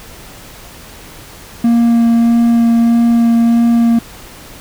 triangle tone with vibrato, 233.1 Hz, A#3, in tune, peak -5 dBFS, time 1.64-3.99 s, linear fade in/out 5 ms, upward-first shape sine, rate 1.6 Hz, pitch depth 9 cents each way, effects pink hiss -35 dBFS RMS until 4.6 s

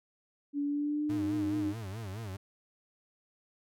sine tone with pitch glide, 286.9 to 305.7 Hz, D4 to D#4, -40 to -30 cents, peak -29 dBFS, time 0.53-1.74 s, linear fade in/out 50 ms, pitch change +110 cents, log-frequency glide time 0.65-1.23 s
40% pulse tone with vibrato, 103.83 Hz, G#2, in tune, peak -37 dBFS, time 1.09-2.37 s, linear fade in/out 10 ms, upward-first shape sine, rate 4.7 Hz, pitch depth 190 cents each way
effects none

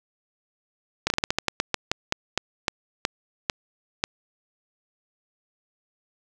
slowing click train, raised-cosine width 0.2 ms, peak -4 dBFS, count 17, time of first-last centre 1.07-4.039 s, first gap 31 ms, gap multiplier 1.21, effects none

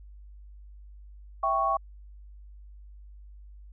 sine chord, C# diminished, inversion first, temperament equal, 659.3 / 784 / 1108.7 Hz, E5 / G5 / C#6, 0 / 0 / 0 cents, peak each -30 / -29 / -25 dBFS, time 1.43-1.77 s, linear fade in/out 5 ms, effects added 50 Hz sine -45 dBFS peak until 3.72 s

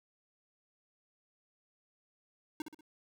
square tone with echo, 308.5 Hz, D#4, 15 cents flat, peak -36 dBFS, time 2.6-2.62 s, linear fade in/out 2 ms, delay 63 ms, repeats 3, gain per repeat -7 dB, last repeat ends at 2.809 s, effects none

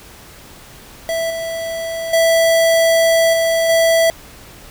square tone with level steps, 659.3 Hz, E5, in tune, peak -18 / -22 / -11 / -14 / -11 dBFS, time 1.09-4.1 s, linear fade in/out 0 ms, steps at 1.3 / 2.13 / 3.33 / 3.69 s, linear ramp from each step 5 ms, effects pink hiss -40 dBFS RMS until 4.7 s

